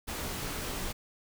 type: noise with comb filter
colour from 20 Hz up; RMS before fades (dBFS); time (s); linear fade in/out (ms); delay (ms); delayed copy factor
pink; -36; 0.07-0.93; 20; 19; -0.6
effects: none